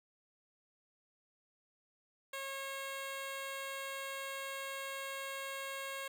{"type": "tone", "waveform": "10% pulse", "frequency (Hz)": 544, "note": "C#5", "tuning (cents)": -33, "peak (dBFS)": -32, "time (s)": [2.33, 6.08], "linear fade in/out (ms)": 5, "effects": []}